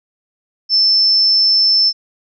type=tone; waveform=sine; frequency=5300 Hz; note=E8; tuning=9 cents sharp; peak=-9 dBFS; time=0.69-1.93 s; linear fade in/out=50 ms; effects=none